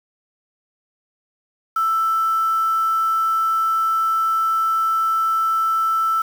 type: tone with quantisation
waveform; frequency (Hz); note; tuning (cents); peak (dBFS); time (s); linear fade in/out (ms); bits
sine; 1324; E6; +7; -16; 1.76-6.22; 5; 6
effects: none